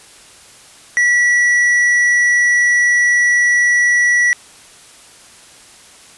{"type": "tone with tanh clipping", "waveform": "sine", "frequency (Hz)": 1944, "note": "B6", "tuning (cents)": -28, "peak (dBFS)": -11, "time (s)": [0.97, 4.33], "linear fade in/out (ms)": 0, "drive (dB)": 7, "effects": ["white hiss -42 dBFS RMS until 6.17 s", "resampled to 24000 Hz"]}